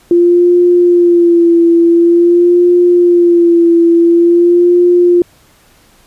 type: tone with vibrato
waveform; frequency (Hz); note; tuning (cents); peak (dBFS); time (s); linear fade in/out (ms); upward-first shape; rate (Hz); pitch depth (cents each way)
sine; 345; F4; -21; -4; 0.11-5.22; 2; sine; 0.47; 39
effects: pink hiss -47 dBFS RMS until 6.06 s + resampled to 32000 Hz